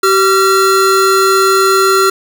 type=tone pair together; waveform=square; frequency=384.1 / 1368.8 Hz; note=G4 / F6; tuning=-35 / -35 cents; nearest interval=octave + minor seventh; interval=2200 cents; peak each=-11 dBFS; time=0.03-2.1 s; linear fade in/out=5 ms; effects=none